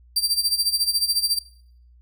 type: tone with tremolo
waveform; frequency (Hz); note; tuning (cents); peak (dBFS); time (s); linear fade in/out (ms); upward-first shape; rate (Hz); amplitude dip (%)
sawtooth; 4699; D8; 0; -14; 0.16-1.39; 5; sine; 14; 80
effects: noise-tail reverb RT60 0.6 s tail -20 dB re dry + added 60 Hz sine -49 dBFS peak until 2.01 s